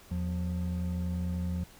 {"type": "tone pair together", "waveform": "triangle", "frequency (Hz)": [82.41, 177.67], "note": ["E2", "F3"], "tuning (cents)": [0, 30], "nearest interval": "octave + minor second", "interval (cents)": 1330, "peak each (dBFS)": [-30, -31], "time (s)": [0.11, 1.64], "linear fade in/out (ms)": 5, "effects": ["pink hiss -55 dBFS RMS until 1.79 s"]}